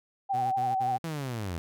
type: tone with vibrato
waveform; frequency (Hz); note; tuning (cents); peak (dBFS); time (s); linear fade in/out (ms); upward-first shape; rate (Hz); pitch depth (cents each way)
sine; 771; G5; -29; -25; 0.29-0.98; 20; sine; 12; 46
type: tone bursts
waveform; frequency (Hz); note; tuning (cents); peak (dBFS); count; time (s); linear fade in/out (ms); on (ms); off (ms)
sawtooth; 123; B2; -7; -33; 3; 0.33-0.986; 20; 190; 43
type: linear sweep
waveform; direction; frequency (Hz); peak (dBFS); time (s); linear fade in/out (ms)
sawtooth; down; 168.9 to 78; -28; 1.04-1.58; 0
effects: none